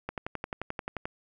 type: click train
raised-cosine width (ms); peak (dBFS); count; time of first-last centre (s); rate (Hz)
0.5; -18; 12; 0.09-1.055; 11.4
effects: none